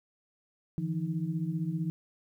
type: tone cluster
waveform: sine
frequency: 153.2 / 168.6 / 313.8 Hz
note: D#3 / E3 / D#4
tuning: -27 / +39 / +15 cents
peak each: -35 / -31 / -39 dBFS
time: 0.78-1.9 s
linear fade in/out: 0 ms
effects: 11-bit